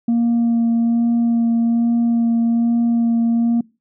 sine tone with vibrato, 233.1 Hz, A#3, in tune, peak -11 dBFS, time 0.08-3.61 s, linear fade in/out 5 ms, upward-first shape sine, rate 1.2 Hz, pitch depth 12 cents each way, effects noise-tail reverb RT60 0.3 s tail -25 dB re dry + tanh soft clip ceiling -12 dBFS

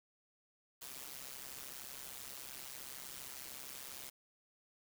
white noise with amplitude modulation, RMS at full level -45 dBFS, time 0.81-4.1 s, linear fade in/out 10 ms, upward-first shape sine, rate 133 Hz, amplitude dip 85%, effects none

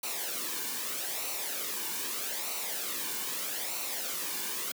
white noise with flanger, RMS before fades -35 dBFS, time 0.03-4.72 s, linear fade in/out 5 ms, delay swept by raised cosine 0.59 to 1.56 ms, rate 0.8 Hz, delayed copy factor -0.6, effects high-pass 200 Hz 12 dB/octave

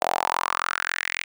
sawtooth tone with high-pass filter sweep, 43.61 Hz, F1, 2 cents flat, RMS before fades -26 dBFS, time 0.01-1.24 s, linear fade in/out 10 ms, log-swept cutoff 680 to 2300 Hz, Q 4.6, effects none

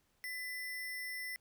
sine tone with sample-and-hold, 2002 Hz, B6, 23 cents sharp, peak -39 dBFS, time 0.24-1.36 s, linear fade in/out 0 ms, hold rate 7350 Hz, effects pink hiss -75 dBFS RMS until 1.4 s

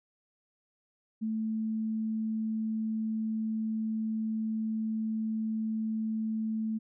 sine tone, 220 Hz, A3, in tune, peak -29 dBFS, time 1.21-6.79 s, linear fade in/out 20 ms, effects none

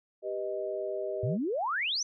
sine chord, G augmented, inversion none, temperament equal, 392 / 493.9 / 622.3 Hz, G4 / B4 / D#5, 0 / 0 / 0 cents, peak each -35 / -39 / -34 dBFS, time 0.22-1.38 s, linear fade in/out 50 ms
sine exponential sweep, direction up, 104.2 to 6220 Hz, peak -28 dBFS, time 1.23-2.03 s, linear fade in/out 5 ms
effects none

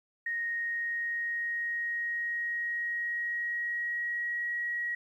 sine tone with pitch glide, 1864.7 to 1906.1 Hz, A#6 to A#6, 0 to +38 cents, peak -30 dBFS, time 0.26-4.95 s, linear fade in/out 5 ms, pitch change +38 cents, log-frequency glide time 0.46-4.52 s, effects 11-bit

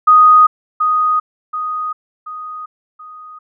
sine tone with echo, 1244.5 Hz, D#6, in tune, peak -4 dBFS, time 0.07-0.47 s, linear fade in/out 10 ms, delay 730 ms, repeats 4, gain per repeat -7 dB, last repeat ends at 3.39 s, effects none

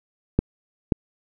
clicks, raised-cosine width 3 ms, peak -4 dBFS, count 2, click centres 0.39 / 0.922 s, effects none

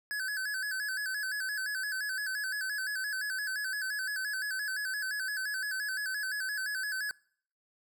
square tone with vibrato, 1608 Hz, G6, 44 cents sharp, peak -33 dBFS, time 0.11-7.11 s, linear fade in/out 0 ms, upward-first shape square, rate 5.8 Hz, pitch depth 85 cents each way, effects noise-tail reverb RT60 0.6 s tail -25 dB re dry

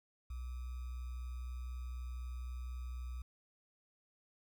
sine tone with sample-and-hold, 62 Hz, B1, 7 cents sharp, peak -40 dBFS, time 0.3-3.22 s, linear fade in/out 5 ms, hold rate 1225 Hz, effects none

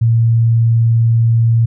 sine tone, 115.1 Hz, A#2, 22 cents flat, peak -8 dBFS, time 0.01-1.66 s, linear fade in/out 10 ms, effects none

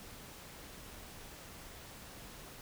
silence, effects pink hiss -51 dBFS RMS until 2.61 s

